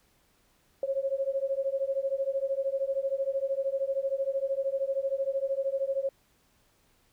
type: beating tone pair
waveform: sine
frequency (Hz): 537 / 550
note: C5 / C#5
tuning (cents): +45 / -14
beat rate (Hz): 13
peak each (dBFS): -30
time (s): 0.83-6.09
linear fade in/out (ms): 2
effects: pink hiss -67 dBFS RMS until 7.12 s